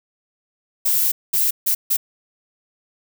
violet noise bursts at uneven times, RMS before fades -18 dBFS, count 4, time 0.85-1.12 / 1.33-1.51 / 1.66-1.75 / 1.9-1.97 s, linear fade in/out 10 ms, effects none

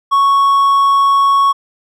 triangle tone, 1108.7 Hz, C#6, in tune, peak -6 dBFS, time 0.11-1.53 s, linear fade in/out 20 ms, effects none

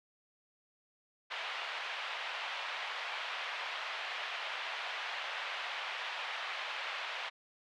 white band-pass noise, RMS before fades -40 dBFS, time 1.3-7.3 s, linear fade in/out 20 ms, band 640 to 3200 Hz, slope 24 dB/octave, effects none

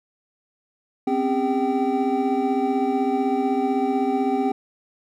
triangle tone cluster, 255 / 270.9 / 402.5 / 771 Hz, C4 / C#4 / G4 / G5, -44 / -40 / +46 / -29 cents, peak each -23 dBFS, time 1.07-4.52 s, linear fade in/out 5 ms, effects none

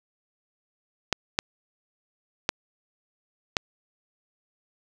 clicks, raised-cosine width 0.2 ms, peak -4 dBFS, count 4, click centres 1.127 / 1.389 / 2.491 / 3.568 s, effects none

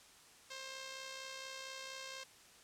5% pulse tone with amplitude modulation, 530 Hz, C5, 22 cents sharp, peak -32 dBFS, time 0.5-2.24 s, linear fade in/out 10 ms, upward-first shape sine, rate 64.3 Hz, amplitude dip 40%, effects white hiss -61 dBFS RMS until 2.63 s + low-pass 9000 Hz 12 dB/octave

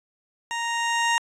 20% pulse tone with level ramp, 932.3 Hz, A#5, in tune, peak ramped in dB -22 to -14 dBFS, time 0.51-1.18 s, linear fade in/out 0 ms, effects resampled to 22050 Hz

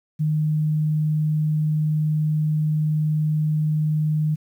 sine tone, 153.5 Hz, D#3, 23 cents flat, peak -18 dBFS, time 0.19-4.36 s, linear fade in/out 20 ms, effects 9-bit

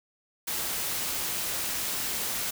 white noise, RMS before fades -31 dBFS, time 0.47-2.51 s, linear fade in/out 10 ms, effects none

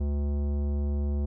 sine tone with tanh clipping, 72 Hz, D2, 34 cents flat, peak -27 dBFS, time 0-1.26 s, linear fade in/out 10 ms, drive 15 dB, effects none

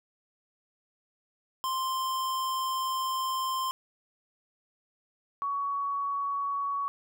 square / sine tone pair in turn, 1046.5 / 1122.5 Hz, C6 / C#6, 0 / +21 cents, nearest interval minor second, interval 121 cents, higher second, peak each -29 / -28 dBFS, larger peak second, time 1.64-3.71 / 5.42-6.88 s, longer first, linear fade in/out 0 ms, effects none

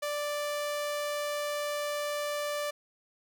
sawtooth tone, 587.3 Hz, D5, in tune, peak -27 dBFS, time 0.02-2.71 s, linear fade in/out 10 ms, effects none

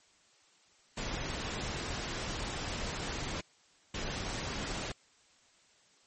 pink noise bursts at uneven times, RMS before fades -37 dBFS, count 2, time 0.97-3.41 / 3.94-4.92 s, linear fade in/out 5 ms, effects white hiss -65 dBFS RMS until 6.06 s + MP3 32 kbps

